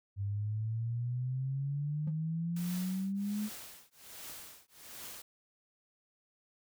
sine exponential sweep, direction up, 98.2 to 214.4 Hz, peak -32 dBFS, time 0.16-3.5 s, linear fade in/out 50 ms
triangle tone with exponential decay, 174.61 Hz, F3, in tune, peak -32 dBFS, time 2.07-2.16 s, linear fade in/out 5 ms, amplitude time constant 18 ms
white noise with tremolo, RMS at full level -45 dBFS, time 2.56-5.22 s, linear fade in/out 5 ms, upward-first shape triangle, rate 1.3 Hz, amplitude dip 100%
effects none

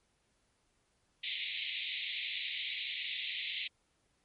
white band-pass noise, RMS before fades -39 dBFS, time 1.23-3.68 s, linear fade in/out 10 ms, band 2000 to 3900 Hz, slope 96 dB/octave, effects pink hiss -75 dBFS RMS until 4.24 s + MP3 48 kbps

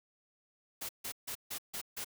white noise bursts, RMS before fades -40 dBFS, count 6, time 0.81-2.046 s, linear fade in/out 10 ms, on 81 ms, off 150 ms, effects none

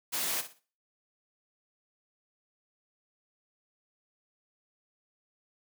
white noise with echo, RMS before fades -32 dBFS, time 0.12-0.42 s, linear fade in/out 20 ms, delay 60 ms, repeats 3, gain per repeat -12 dB, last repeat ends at 0.6 s, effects noise-tail reverb RT60 0.4 s tail -20 dB re dry + high-pass 200 Hz 12 dB/octave

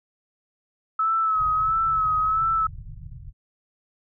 sine tone with vibrato, 1294 Hz, E6, 32 cents flat, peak -19 dBFS, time 0.99-2.67 s, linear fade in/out 5 ms, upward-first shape sine, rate 1.5 Hz, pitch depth 45 cents each way
pink low-pass noise, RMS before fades -38 dBFS, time 1.35-3.33 s, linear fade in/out 50 ms, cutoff 160 Hz, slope 96 dB/octave
effects none

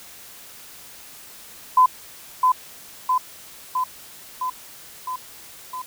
sine tone with echo, 1014 Hz, B5, 45 cents sharp, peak -10 dBFS, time 1.77-1.86 s, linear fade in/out 5 ms, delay 660 ms, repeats 6, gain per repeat -3 dB, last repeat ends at 5.82 s, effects white hiss -43 dBFS RMS until 5.86 s

